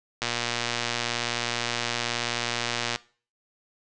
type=click train; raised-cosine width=0.2 ms; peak=-9 dBFS; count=327; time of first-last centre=0.22-2.959 s; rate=119 Hz; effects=noise-tail reverb RT60 0.4 s tail -20 dB re dry + resampled to 22050 Hz